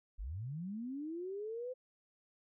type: linear sweep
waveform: sine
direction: up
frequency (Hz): 38.48 to 516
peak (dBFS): -39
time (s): 0.18-1.74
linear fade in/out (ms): 20
effects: none